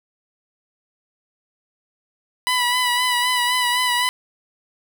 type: tone with vibrato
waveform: 15% pulse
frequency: 987.8 Hz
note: B5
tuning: in tune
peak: -11 dBFS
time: 2.47-4.09 s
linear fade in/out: 0 ms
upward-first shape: sine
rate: 3.9 Hz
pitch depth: 34 cents each way
effects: none